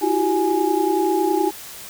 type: tone cluster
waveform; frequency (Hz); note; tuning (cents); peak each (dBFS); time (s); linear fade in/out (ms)
sine; 325.2 / 356.6 / 386.6 / 834; E4 / F4 / G4 / G#5; -23 / +36 / -24 / +7; -22; 0.01-1.51; 20
effects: white hiss -37 dBFS RMS until 1.89 s